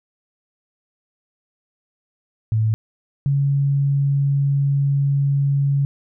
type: tone pair in turn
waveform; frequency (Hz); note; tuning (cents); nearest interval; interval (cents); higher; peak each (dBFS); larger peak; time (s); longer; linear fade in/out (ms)
sine; 110 / 139.96; A2 / C#3; 0 / +17; major third; 417; second; -15; neither; 2.52-2.74 / 3.26-5.85; second; 0
effects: none